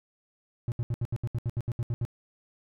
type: tone bursts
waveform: triangle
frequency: 118.4 Hz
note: A#2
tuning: 27 cents sharp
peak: -24 dBFS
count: 13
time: 0.68-2.051 s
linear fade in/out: 0 ms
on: 39 ms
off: 72 ms
effects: none